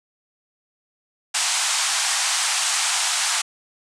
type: band-pass noise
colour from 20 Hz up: white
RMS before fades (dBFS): -22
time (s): 1.34-3.42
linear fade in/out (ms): 10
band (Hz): 710 to 9200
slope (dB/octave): 48
effects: none